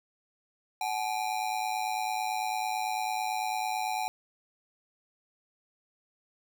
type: ring-modulated tone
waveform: square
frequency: 800 Hz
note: G5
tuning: 35 cents sharp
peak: -27 dBFS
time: 0.81-4.08 s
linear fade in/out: 0 ms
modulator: 54.5 Hz
effects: none